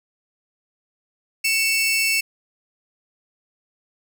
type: tone pair together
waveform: sawtooth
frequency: 2225 / 2667 Hz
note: C#7 / E7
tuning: +6 / +20 cents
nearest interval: minor third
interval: 314 cents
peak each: -20 / -16 dBFS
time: 1.44-2.21 s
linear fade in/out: 10 ms
effects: none